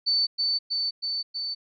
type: tone with echo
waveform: sine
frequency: 4520 Hz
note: C#8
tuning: 33 cents sharp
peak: -20 dBFS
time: 0.06-0.27 s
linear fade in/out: 20 ms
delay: 320 ms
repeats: 4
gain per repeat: -2 dB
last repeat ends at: 1.55 s
effects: none